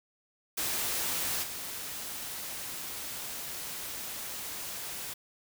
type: noise with level steps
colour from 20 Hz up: white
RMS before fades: -32 / -39 dBFS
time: 0.57-5.14 s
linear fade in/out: 10 ms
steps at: 1.42 s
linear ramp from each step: 20 ms
effects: none